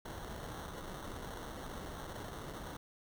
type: noise with sample-and-hold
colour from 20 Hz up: pink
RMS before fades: -45 dBFS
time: 0.05-2.77 s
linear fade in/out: 5 ms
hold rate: 2450 Hz
effects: none